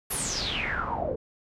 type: noise with low-pass filter sweep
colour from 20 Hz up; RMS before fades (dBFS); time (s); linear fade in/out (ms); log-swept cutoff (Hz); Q
pink; -30; 0.1-1.16; 10; 12000 to 450; 9.5
effects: none